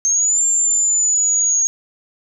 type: linear two-way sweep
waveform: sine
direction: up then down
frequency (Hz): 6340 to 7350 to 6580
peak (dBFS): -13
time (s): 0.05-1.67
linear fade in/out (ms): 0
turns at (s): 0.45
effects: none